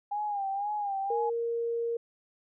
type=tone with vibrato; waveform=sine; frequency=809 Hz; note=G#5; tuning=46 cents flat; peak=-29 dBFS; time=0.11-1.3 s; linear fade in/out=10 ms; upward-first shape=sine; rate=2 Hz; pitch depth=70 cents each way
type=tone; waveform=sine; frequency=466.2 Hz; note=A#4; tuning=in tune; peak=-28 dBFS; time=1.1-1.97 s; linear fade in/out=5 ms
effects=none